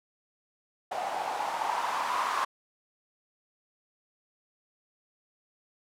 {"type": "noise with low-pass filter sweep", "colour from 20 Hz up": "violet", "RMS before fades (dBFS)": -31, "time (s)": [0.91, 2.45], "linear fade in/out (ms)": 10, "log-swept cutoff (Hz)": [730, 1100], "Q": 5.2, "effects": []}